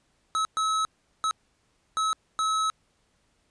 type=tone bursts at uneven times; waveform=square; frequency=1291 Hz; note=E6; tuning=37 cents flat; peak=-24 dBFS; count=5; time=0.35-0.45 / 0.57-0.85 / 1.24-1.31 / 1.97-2.13 / 2.39-2.7 s; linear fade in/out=0 ms; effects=pink hiss -69 dBFS RMS until 3.5 s + resampled to 22050 Hz